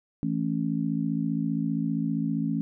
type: chord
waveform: sine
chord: A major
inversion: second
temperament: equal with one note detuned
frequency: 164.81 / 220 / 275.1 Hz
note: E3 / A3 / C#4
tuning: 0 / 0 / -13 cents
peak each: -29 dBFS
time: 0.23-2.61 s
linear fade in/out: 0 ms
effects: none